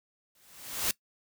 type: noise with exponential growth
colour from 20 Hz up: white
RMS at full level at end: -26 dBFS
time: 0.35-0.91 s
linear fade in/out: 2 ms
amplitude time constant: 120 ms
effects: noise-tail reverb RT60 0.1 s tail -21 dB re dry